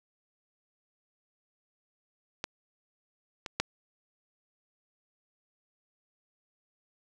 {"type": "clicks", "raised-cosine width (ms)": 0.2, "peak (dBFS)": [-15, -19, -9], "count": 3, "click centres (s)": [2.441, 3.462, 3.6], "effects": []}